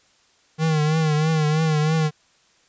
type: tone with vibrato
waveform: square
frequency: 155.56 Hz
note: D#3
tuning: in tune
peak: -18 dBFS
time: 0.58-2.11 s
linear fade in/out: 50 ms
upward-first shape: triangle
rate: 3.1 Hz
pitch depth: 71 cents each way
effects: white hiss -59 dBFS RMS until 2.68 s + resampled to 16000 Hz